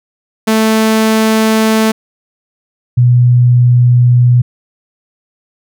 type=tone pair in turn; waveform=sawtooth / sine; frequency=220 / 122.69 Hz; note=A3 / B2; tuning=0 / -11 cents; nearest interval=minor seventh; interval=1011 cents; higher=first; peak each=-4 dBFS; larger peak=neither; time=0.47-1.92 / 2.97-4.42 s; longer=neither; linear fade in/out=10 ms; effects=none